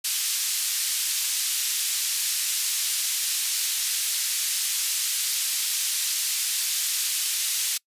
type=band-pass noise; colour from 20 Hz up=white; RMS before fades=-26 dBFS; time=0.04-7.78 s; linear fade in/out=10 ms; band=3000 to 11000 Hz; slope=12 dB/octave; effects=noise-tail reverb RT60 0.1 s tail -25 dB re dry + resampled to 32000 Hz